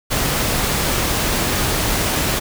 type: noise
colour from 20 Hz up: pink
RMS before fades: -19 dBFS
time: 0.1-2.4 s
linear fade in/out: 20 ms
effects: none